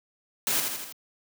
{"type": "noise with echo", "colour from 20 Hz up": "white", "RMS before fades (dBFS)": -26, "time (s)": [0.47, 0.6], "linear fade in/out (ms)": 0, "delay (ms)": 81, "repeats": 4, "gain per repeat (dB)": -4, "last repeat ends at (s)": 0.924, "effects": ["high-pass 150 Hz 12 dB/octave"]}